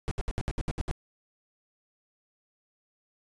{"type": "noise bursts", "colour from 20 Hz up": "brown", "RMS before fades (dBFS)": -29, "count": 9, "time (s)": [0.08, 0.912], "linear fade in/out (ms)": 0, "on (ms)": 32, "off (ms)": 68, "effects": ["resampled to 22050 Hz"]}